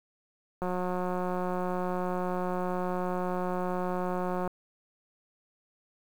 click train, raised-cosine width 1 ms, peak -19 dBFS, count 699, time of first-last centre 0.62-4.476 s, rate 181 Hz, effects 8-bit

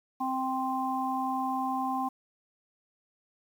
harmonic tone, 261.6 Hz, C4, in tune, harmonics 1 / 3 / 4, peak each -33 / -31 / -33 dBFS, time 0.2-2.09 s, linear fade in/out 10 ms, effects 9-bit

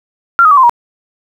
sine tone with pitch steps, 1377 / 1255.4 / 1144.6 / 1043.6 / 951.4 Hz, F6 / D#6 / D6 / C6 / A#5, -25 / +15 / -45 / -5 / +35 cents, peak -3 dBFS, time 0.39-0.695 s, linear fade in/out 0 ms, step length 61 ms, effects 7-bit

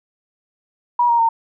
sine tone with pitch steps, 964 / 939.3 / 915.2 Hz, B5 / A#5 / A#5, -42 / +13 / -32 cents, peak -12 dBFS, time 0.99-1.29 s, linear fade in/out 5 ms, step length 100 ms, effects none

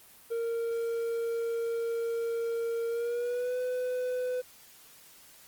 triangle tone with pitch glide, 462.6 to 501.6 Hz, A#4 to B4, -13 to +27 cents, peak -27 dBFS, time 0.3-4.42 s, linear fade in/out 20 ms, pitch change +140 cents, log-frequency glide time 2.88-3.57 s, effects white hiss -55 dBFS RMS until 5.47 s + Opus 24 kbps

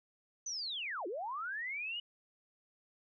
sine linear two-way sweep, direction down then up, 6200 to 323.6 to 2963 Hz, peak -37 dBFS, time 0.46-2 s, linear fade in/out 5 ms, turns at 1.07 s, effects none

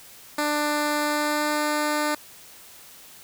10% pulse tone with pitch glide, 296.9 to 300 Hz, D4 to D4, +19 to +37 cents, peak -14 dBFS, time 0.38-2.15 s, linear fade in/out 5 ms, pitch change +18 cents, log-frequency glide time 1.03-1.6 s, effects white hiss -47 dBFS RMS until 3.23 s

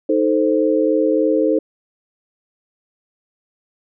sine chord, A diminished, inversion second, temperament equal with one note detuned, 312.2 / 440 / 523.3 Hz, Eb4 / A4 / C5, +6 / 0 / 0 cents, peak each -17 / -18 / -18 dBFS, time 0.09-1.59 s, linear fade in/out 5 ms, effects none

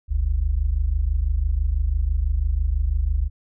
sine tone pair together, 45.86 / 71.9 Hz, F#1 / D2, -15 / -36 cents, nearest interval minor sixth, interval 779 cents, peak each -21 dBFS, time 0.08-3.3 s, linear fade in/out 50 ms, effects none

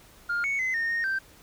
sine tone with pitch steps, 1410 / 2219 / 2043 / 1835 / 1851 / 1563 Hz, F6 / C#7 / C7 / A#6 / A#6 / G6, +16 / +1 / -42 / -28 / -13 / -6 cents, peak -23 dBFS, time 0.29-1.19 s, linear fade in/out 10 ms, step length 150 ms, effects tanh soft clip ceiling -23 dBFS + pink hiss -54 dBFS RMS until 1.42 s

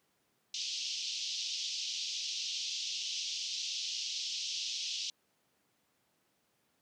white band-pass noise, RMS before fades -38 dBFS, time 0.54-5.1 s, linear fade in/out 2 ms, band 2800 to 6000 Hz, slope 48 dB/octave, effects pink hiss -75 dBFS RMS until 6.81 s + high-pass 150 Hz 12 dB/octave

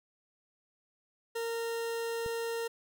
40% pulse tone, 461.3 Hz, A#4, 18 cents flat, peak -32 dBFS, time 1.35-2.68 s, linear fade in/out 10 ms
click, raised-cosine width 5 ms, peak -32 dBFS, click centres 2.262 s
effects none

